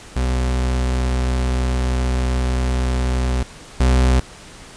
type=tone pair in turn; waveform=40% pulse; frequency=63.2 / 63.51 Hz; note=B1 / B1; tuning=+41 / +49 cents; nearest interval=unison; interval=8 cents; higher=second; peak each=-16 / -11 dBFS; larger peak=second; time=0.16-3.43 / 3.8-4.2 s; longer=first; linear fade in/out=5 ms; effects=pink hiss -40 dBFS RMS until 4.76 s + resampled to 22050 Hz